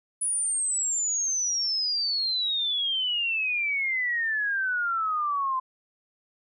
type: exponential sweep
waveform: sine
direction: down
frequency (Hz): 9956 to 1027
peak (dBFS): -24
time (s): 0.21-5.6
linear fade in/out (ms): 10
effects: none